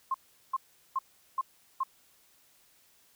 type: tone bursts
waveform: sine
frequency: 1063 Hz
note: C6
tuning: 27 cents sharp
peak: -26 dBFS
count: 5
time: 0.11-1.835 s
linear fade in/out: 5 ms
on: 33 ms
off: 390 ms
effects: white hiss -64 dBFS RMS until 3.15 s